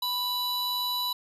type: tone pair together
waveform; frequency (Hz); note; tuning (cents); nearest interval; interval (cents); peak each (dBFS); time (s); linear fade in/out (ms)
square; 987.8 / 3951; B5 / B7; 0 / 0; 2 octaves; 2400; -33 / -29; 0.02-1.13; 5
effects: resampled to 32000 Hz + 10-bit